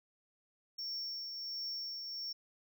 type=tone with tremolo; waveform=triangle; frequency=5470 Hz; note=F8; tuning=37 cents flat; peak=-36 dBFS; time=0.78-2.33 s; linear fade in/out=10 ms; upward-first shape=triangle; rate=1.4 Hz; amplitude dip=40%; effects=none